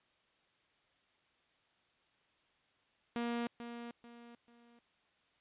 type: tone with echo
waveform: sawtooth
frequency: 236.5 Hz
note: A#3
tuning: 25 cents sharp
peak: -31 dBFS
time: 3.16-3.47 s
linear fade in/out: 0 ms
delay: 440 ms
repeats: 3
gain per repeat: -9 dB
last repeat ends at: 4.79 s
effects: white hiss -73 dBFS RMS until 5.4 s + resampled to 8000 Hz